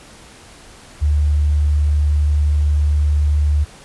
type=tone; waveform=sine; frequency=74 Hz; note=D2; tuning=14 cents sharp; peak=-12 dBFS; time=1.01-3.65 s; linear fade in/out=20 ms; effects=pink hiss -42 dBFS RMS until 3.84 s + resampled to 24000 Hz